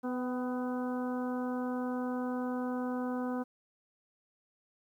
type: harmonic tone with a mistuned harmonic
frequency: 250 Hz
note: B3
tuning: 21 cents sharp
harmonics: 1 / 2 / 3 / 4 / 5 / 6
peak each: -33 / -39 / -43 / -45 / -47 / -49 dBFS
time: 0.03-3.44 s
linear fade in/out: 20 ms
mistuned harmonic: 3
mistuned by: +24 cents
effects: 11-bit